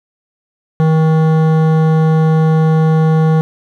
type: tone with hard clipping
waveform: sine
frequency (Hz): 158.7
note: D#3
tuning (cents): +35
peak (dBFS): -10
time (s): 0.8-3.41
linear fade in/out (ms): 0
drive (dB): 14
effects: none